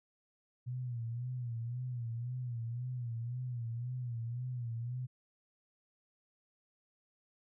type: tone with vibrato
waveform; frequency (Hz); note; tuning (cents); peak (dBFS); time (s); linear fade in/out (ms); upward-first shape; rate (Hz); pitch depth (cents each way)
sine; 120.7; B2; -39; -36; 0.66-5.07; 20; sine; 1.9; 87
effects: none